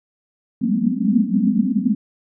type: band-pass noise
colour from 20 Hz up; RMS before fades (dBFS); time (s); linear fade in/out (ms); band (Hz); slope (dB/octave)
pink; -18; 0.61-1.95; 5; 190 to 260; 96
effects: none